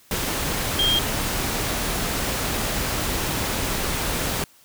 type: tone in noise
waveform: sine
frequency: 3214 Hz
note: G7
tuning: 43 cents sharp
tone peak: -18 dBFS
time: 0.79-0.99 s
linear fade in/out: 2 ms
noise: pink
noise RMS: -25 dBFS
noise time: 0.11-4.44 s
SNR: +4 dB
effects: white hiss -54 dBFS RMS until 4.64 s